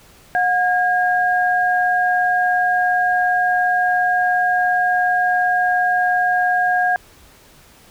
sine tone pair together, 725.2 / 1628 Hz, F#5 / G#6, -35 / -35 cents, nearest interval octave + major second, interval 1400 cents, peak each -16 / -18 dBFS, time 0.35-6.96 s, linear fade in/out 0 ms, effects pink hiss -48 dBFS RMS until 7.9 s

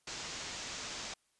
white low-pass noise, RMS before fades -43 dBFS, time 0.07-1.14 s, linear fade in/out 5 ms, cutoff 7200 Hz, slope 48 dB/octave, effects white hiss -75 dBFS RMS until 1.39 s + resampled to 24000 Hz

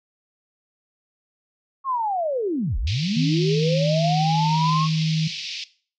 sine linear two-way sweep, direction down then up, 1106 to 34.65 to 1106 Hz, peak -21 dBFS, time 1.84-4.88 s, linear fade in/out 50 ms, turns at 2.78 s
white band-pass noise, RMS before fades -32 dBFS, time 2.87-5.64 s, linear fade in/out 2 ms, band 2300 to 5300 Hz, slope 48 dB/octave
sine tone, 158.3 Hz, D#3, 30 cents sharp, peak -19 dBFS, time 3.16-5.28 s, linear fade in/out 10 ms
effects noise-tail reverb RT60 0.4 s tail -17 dB re dry

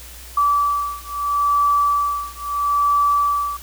sine beating tone pair, 1155 / 1155.76 Hz, D6 / D6, -29 / -28 cents, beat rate 0.76 Hz, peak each -19 dBFS, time 0.37-3.57 s, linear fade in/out 5 ms, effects added 60 Hz sine -39 dBFS peak until 3.62 s + white hiss -40 dBFS RMS until 3.62 s

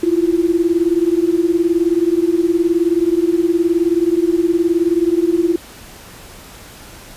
sine beating tone pair, 331.1 / 350.1 Hz, E4 / F4, +8 / +4 cents, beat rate 19 Hz, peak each -15 dBFS, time 0.03-5.56 s, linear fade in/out 5 ms, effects pink hiss -38 dBFS RMS until 7.16 s + resampled to 32000 Hz

